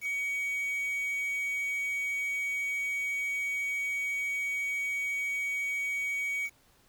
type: tone with quantisation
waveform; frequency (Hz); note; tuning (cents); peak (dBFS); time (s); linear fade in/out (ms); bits
triangle; 2253; C#7; +28; -28; 0.01-6.5; 50; 8
effects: pink hiss -64 dBFS RMS until 6.88 s